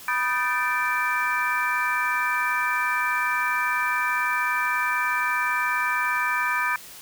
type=tone cluster; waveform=sine; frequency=981 / 1232 / 1544 / 1764 / 2344 Hz; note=B5 / D#6 / G6 / A6 / D7; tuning=-12 / -17 / -27 / +4 / -4 cents; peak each=-28 dBFS; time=0.08-6.76 s; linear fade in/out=2 ms; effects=white hiss -43 dBFS RMS until 7.01 s